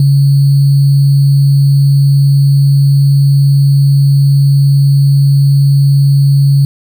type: tone with sample-and-hold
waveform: sine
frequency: 139.6 Hz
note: C#3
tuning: 13 cents sharp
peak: -4 dBFS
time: 0-6.65 s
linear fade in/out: 2 ms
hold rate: 4410 Hz
effects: none